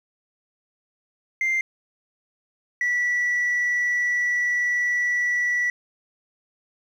sine tone pair in turn, 2093 / 1953.5 Hz, C7 / B6, 0 / -19 cents, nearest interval minor second, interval 119 cents, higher first, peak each -18 / -18 dBFS, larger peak neither, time 1.41-1.61 / 2.81-5.7 s, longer second, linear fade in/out 2 ms, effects tanh soft clip ceiling -18 dBFS + 9-bit

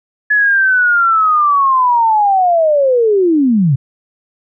sine linear sweep, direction down, 1711 to 123.3 Hz, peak -8 dBFS, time 0.3-3.76 s, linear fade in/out 10 ms, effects none

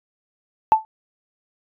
sine tone with exponential decay, 877 Hz, A5, 6 cents flat, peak -5 dBFS, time 0.72-0.85 s, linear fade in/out 0 ms, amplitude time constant 27 ms, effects tanh soft clip ceiling -2 dBFS

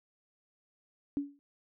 sine tone with exponential decay, 283.9 Hz, C#4, 41 cents sharp, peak -26 dBFS, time 1.17-1.39 s, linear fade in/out 0 ms, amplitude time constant 46 ms, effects none

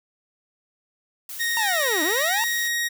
blue noise, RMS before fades -35 dBFS, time 1.29-2.68 s, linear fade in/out 2 ms
sawtooth tone with pitch glide, 1864.7 to 1883.1 Hz, A#6 to A#6, 0 to +17 cents, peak -19 dBFS, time 1.39-2.89 s, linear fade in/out 20 ms, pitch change +17 cents, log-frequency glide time 1.77-1.92 s
sawtooth linear two-way sweep, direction down then up, 932.3 to 291.4 to 932.3 Hz, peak -20 dBFS, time 1.57-2.44 s, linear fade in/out 0 ms, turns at 2.03 s
effects none

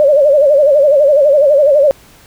sine tone with vibrato, 575 Hz, D5, 37 cents flat, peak -5 dBFS, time 0-1.91 s, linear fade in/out 0 ms, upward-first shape sine, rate 12 Hz, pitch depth 110 cents each way, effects pink hiss -43 dBFS RMS until 2.26 s

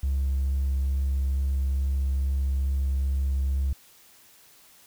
triangle tone with vibrato, 67.7 Hz, C#2, 40 cents flat, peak -19 dBFS, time 0.03-3.73 s, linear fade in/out 5 ms, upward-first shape triangle, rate 2.3 Hz, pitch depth 10 cents each way, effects tanh soft clip ceiling -19 dBFS + white hiss -55 dBFS RMS until 4.86 s

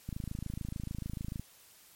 click train, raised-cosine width 5 ms, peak -25 dBFS, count 36, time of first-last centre 0.09-1.396 s, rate 26.8 Hz, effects white hiss -59 dBFS RMS until 1.95 s + MP3 64 kbps

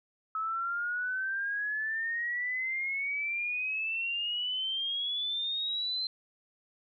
sine exponential sweep, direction up, 1289 to 4122 Hz, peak -30 dBFS, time 0.35-6.07 s, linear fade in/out 2 ms, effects none

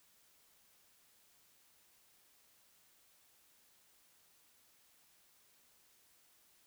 silence, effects white hiss -69 dBFS RMS until 6.66 s

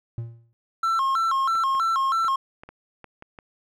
triangle tone with exponential decay, 116.1 Hz, A#2, 7 cents flat, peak -23 dBFS, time 0.18-0.53 s, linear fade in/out 0 ms, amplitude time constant 75 ms
triangle tone with vibrato, 1200 Hz, D6, 37 cents sharp, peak -18 dBFS, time 0.83-2.36 s, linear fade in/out 5 ms, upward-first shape square, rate 3.1 Hz, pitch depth 190 cents each way
clicks, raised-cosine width 0.5 ms, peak -27 dBFS, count 8, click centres 1.553 / 1.75 / 2.246 / 2.635 / 2.69 / 3.043 / 3.224 / 3.388 s
effects none

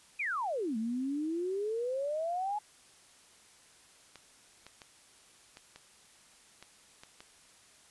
sine exponential two-way sweep, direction down then up, 2544 to 216.3 to 853 Hz, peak -31 dBFS, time 0.19-2.59 s, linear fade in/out 10 ms, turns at 0.77 s
clicks, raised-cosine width 0.2 ms, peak -31 dBFS, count 8, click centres 4.157 / 4.666 / 4.818 / 5.571 / 5.76 / 6.626 / 7.035 / 7.205 s
effects white hiss -60 dBFS RMS until 7.9 s + resampled to 24000 Hz

